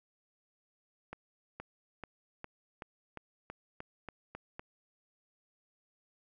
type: accelerating click train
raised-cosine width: 0.5 ms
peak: -27 dBFS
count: 11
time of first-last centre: 1.13-4.595 s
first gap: 470 ms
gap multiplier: 0.93
effects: none